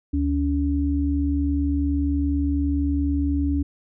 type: tone pair together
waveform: sine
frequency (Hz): 74 / 283.4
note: D2 / C#4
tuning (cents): +14 / +38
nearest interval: octave + major seventh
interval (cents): 2324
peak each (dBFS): -22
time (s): 0.13-3.63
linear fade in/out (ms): 10
effects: none